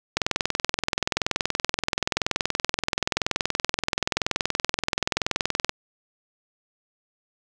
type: click train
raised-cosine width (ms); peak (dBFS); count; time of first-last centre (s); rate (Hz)
0.2; -4; 117; 0.17-5.694; 21
effects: none